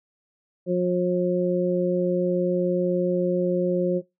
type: harmonic tone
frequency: 179.3 Hz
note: F3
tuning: 46 cents sharp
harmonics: 1 / 2 / 3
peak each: -24 / -24 / -24 dBFS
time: 0.66-4.02 s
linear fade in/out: 50 ms
effects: noise-tail reverb RT60 0.2 s tail -22 dB re dry